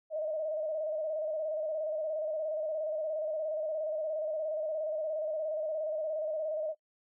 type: tone with vibrato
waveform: sine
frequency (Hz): 622.3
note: D#5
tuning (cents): 0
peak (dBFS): -31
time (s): 0.1-6.75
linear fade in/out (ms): 50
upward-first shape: square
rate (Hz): 17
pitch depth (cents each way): 46
effects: noise-tail reverb RT60 0.1 s tail -20 dB re dry